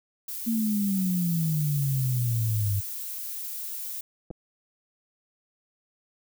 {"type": "noise", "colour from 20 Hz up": "violet", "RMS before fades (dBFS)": -35, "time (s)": [0.28, 4.01], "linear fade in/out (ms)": 5}
{"type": "exponential sweep", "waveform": "sine", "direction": "down", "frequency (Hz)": [231.5, 98], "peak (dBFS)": -23, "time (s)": [0.46, 2.81], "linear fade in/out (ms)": 20}
{"type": "clicks", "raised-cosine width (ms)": 2, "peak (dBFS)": -26, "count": 2, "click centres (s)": [4.305, 4.311]}
{"effects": []}